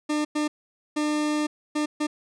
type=tone bursts at uneven times; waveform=40% pulse; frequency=300.7 Hz; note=D4; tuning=41 cents sharp; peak=-22 dBFS; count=5; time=0.09-0.25 / 0.35-0.48 / 0.96-1.47 / 1.75-1.86 / 2-2.07 s; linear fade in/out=10 ms; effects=resampled to 22050 Hz